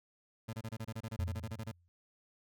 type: tone bursts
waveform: 30% pulse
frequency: 112 Hz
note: A2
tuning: 31 cents sharp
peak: -36 dBFS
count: 16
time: 0.48-1.718 s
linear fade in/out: 10 ms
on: 53 ms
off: 26 ms
type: tone with exponential decay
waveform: sine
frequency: 86.8 Hz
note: F2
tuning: 10 cents flat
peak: -30 dBFS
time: 1.19-1.88 s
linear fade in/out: 0 ms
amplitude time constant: 150 ms
effects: none